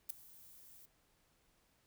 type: noise with ADSR envelope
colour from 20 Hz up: violet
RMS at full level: -36 dBFS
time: 0.09-0.86 s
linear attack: 12 ms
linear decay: 4 ms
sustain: -23 dB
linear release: 9 ms
effects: pink hiss -74 dBFS RMS until 1.86 s